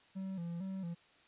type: tone with vibrato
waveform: triangle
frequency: 180.4 Hz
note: F#3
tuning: 44 cents flat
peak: -36 dBFS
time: 0.15-0.95 s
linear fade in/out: 20 ms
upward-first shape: square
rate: 2.2 Hz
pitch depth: 100 cents each way
effects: white hiss -65 dBFS RMS until 1.27 s + resampled to 8000 Hz